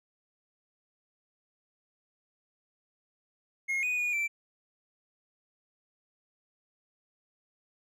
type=tone with pitch steps; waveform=triangle; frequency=2152 / 2476 / 2450 / 2339 Hz; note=C7 / D#7 / D#7 / D7; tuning=+48 / -9 / -27 / -8 cents; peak=-26 dBFS; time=3.68-4.28 s; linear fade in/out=20 ms; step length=150 ms; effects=none